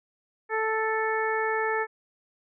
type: harmonic tone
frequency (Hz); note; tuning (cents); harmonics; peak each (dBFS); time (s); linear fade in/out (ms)
440; A4; 0; 1 / 2 / 3 / 4 / 5; -28 / -30 / -33 / -30 / -36; 0.49-1.87; 50
effects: none